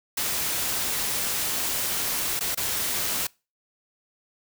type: noise with dropouts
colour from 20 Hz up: white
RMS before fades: -27 dBFS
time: 0.17-3.27 s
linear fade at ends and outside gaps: 5 ms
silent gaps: 2.394-2.407 / 2.548-2.573 s
effects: noise-tail reverb RT60 0.3 s tail -25 dB re dry